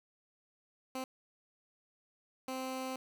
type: tone bursts at uneven times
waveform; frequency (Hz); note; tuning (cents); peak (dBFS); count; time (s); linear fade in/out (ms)
15% pulse; 260.5; C4; -7; -31; 2; 0.95-1.04 / 2.48-2.96; 2
effects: none